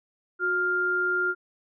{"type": "tone pair together", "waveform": "sine", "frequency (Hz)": [364.7, 1400], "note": ["F#4", "F6"], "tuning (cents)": [-25, 4], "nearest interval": "octave + major seventh", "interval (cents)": 2329, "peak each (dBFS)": [-30, -23], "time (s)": [0.39, 1.35], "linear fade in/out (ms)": 50, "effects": []}